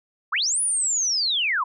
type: linear two-way sweep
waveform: sine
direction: up then down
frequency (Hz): 932.3 to 9956 to 932.3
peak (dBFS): -20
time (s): 0.32-1.64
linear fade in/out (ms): 10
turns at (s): 0.61
effects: none